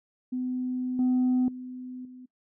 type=tone with level steps; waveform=sine; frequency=252.9 Hz; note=B3; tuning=41 cents sharp; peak=-27 / -19 / -36 / -43 dBFS; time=0.32-2.26 s; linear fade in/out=10 ms; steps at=0.99 / 1.48 / 2.05 s; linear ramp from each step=2 ms; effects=noise-tail reverb RT60 0.1 s tail -21 dB re dry + tanh soft clip ceiling -19 dBFS